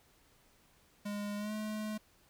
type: tone with pitch glide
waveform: square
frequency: 205.5 to 214.1 Hz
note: G#3 to A3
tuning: -18 to -47 cents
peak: -37 dBFS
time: 1.05-1.98 s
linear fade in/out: 10 ms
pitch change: +71 cents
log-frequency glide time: 1.37-1.53 s
effects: pink hiss -67 dBFS RMS until 2.29 s